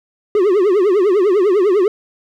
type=tone with vibrato; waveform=triangle; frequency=389.6 Hz; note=G4; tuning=11 cents flat; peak=-8 dBFS; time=0.35-1.88 s; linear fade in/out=2 ms; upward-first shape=triangle; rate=10 Hz; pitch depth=220 cents each way; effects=none